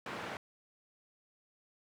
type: band-pass noise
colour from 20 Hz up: white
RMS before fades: -42 dBFS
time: 0.06-0.37 s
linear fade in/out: 2 ms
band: 120 to 1600 Hz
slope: 12 dB/octave
effects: none